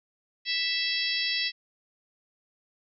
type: harmonic tone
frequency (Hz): 659.3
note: E5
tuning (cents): 0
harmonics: 3 / 4 / 5 / 6 / 7 / 8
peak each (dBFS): -33 / -33 / -33 / -33 / -33 / -33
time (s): 0.45-1.52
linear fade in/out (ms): 50
effects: none